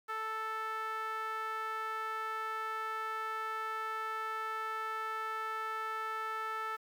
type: tone with band-pass filter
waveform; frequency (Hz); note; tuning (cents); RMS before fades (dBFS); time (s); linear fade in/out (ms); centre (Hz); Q
sawtooth; 440; A4; 0; -38; 0.08-6.77; 20; 1400; 3.5
effects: 10-bit